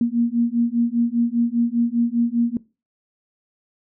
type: beating tone pair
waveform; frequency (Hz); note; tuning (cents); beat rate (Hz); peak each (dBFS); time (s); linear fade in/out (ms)
sine; 233.1 / 238.1; A#3 / A#3; 0 / +37; 5; -20; 0.01-2.57; 2
effects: noise-tail reverb RT60 0.3 s tail -21 dB re dry